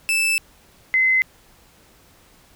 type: tone pair in turn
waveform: 40% pulse / sine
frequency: 2637 / 2051 Hz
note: E7 / C7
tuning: 0 / -35 cents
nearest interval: major third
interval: 435 cents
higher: first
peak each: -16 / -14 dBFS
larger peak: second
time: 0.09-0.38 / 0.94-1.22 s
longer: first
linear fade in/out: 0 ms
effects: pink hiss -53 dBFS RMS until 2.55 s